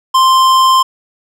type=tone with tanh clipping; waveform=sine; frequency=1046.5 Hz; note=C6; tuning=in tune; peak=-8 dBFS; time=0.14-0.83 s; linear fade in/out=10 ms; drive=17 dB; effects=none